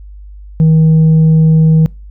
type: tone with tanh clipping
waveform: sine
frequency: 159.1 Hz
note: D#3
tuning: 39 cents sharp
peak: -5 dBFS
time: 0.6-1.86 s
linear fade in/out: 0 ms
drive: 2 dB
effects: noise-tail reverb RT60 0.3 s tail -25 dB re dry + added 50 Hz sine -29 dBFS peak until 2.1 s